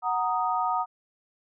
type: chord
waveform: sine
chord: D# minor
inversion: first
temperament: equal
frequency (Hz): 740 / 932.3 / 1244.5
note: F#5 / A#5 / D#6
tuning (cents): 0 / 0 / 0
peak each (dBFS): -28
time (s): 0.02-0.86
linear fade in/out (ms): 50
effects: none